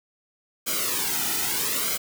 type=noise with flanger; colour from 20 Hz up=white; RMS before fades=-26 dBFS; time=0.66-1.98 s; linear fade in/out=20 ms; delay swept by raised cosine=1.1 to 1.84 ms; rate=0.78 Hz; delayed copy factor=-0.8; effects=none